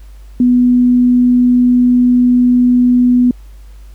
sine tone, 246.9 Hz, B3, in tune, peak -6 dBFS, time 0.4-3.31 s, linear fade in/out 2 ms, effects added 50 Hz sine -32 dBFS peak until 3.94 s + pink hiss -51 dBFS RMS until 3.94 s

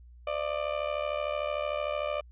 35% pulse tone with amplitude modulation, 595 Hz, D5, 22 cents sharp, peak -24 dBFS, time 0.27-2.21 s, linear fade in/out 5 ms, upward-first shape sine, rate 73.3 Hz, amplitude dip 80%, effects added 60 Hz sine -49 dBFS peak until 2.31 s + resampled to 8000 Hz

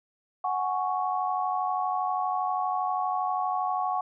sine chord, F# suspended second, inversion none, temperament just, 740 / 832.5 / 1110 Hz, F#5 / G#5 / C#6, 0 / +4 / +2 cents, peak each -28 / -32 / -30 dBFS, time 0.44-4.01 s, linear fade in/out 5 ms, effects none

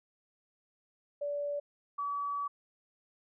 sine tone pair in turn, 578 / 1142.7 Hz, D5 / D6, -28 / -48 cents, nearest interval octave, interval 1180 cents, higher second, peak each -32 / -32 dBFS, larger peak neither, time 1.21-1.6 / 1.98-2.48 s, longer second, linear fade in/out 10 ms, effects none

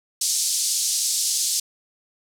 pink band-pass noise, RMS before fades -23 dBFS, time 0.21-1.6 s, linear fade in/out 5 ms, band 4800 to 10000 Hz, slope 24 dB/octave, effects none

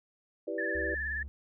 sine chord, E minor seventh, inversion none, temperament equal, 329.6 / 392 / 493.9 / 587.3 Hz, E4 / G4 / B4 / D5, 0 / 0 / 0 / 0 cents, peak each -38 dBFS, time 0.47-0.95 s, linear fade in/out 10 ms
sine tone with vibrato, 1742 Hz, A6, 18 cents flat, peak -32 dBFS, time 0.58-1.23 s, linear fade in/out 5 ms, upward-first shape sine, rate 19 Hz, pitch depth 56 cents each way
triangle tone, 69.7 Hz, C#2, 10 cents sharp, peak -37 dBFS, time 0.75-1.28 s, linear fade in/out 0 ms
effects none

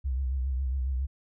sine tone with vibrato, 65.41 Hz, C2, in tune, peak -26 dBFS, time 0.04-1.07 s, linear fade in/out 20 ms, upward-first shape triangle, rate 7.3 Hz, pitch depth 100 cents each way, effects none

